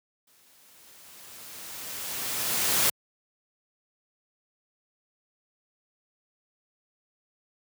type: noise with exponential growth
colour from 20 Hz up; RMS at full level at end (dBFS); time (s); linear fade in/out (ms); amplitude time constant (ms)
white; -22; 0.27-2.9; 5; 570
effects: high-pass 80 Hz 12 dB/octave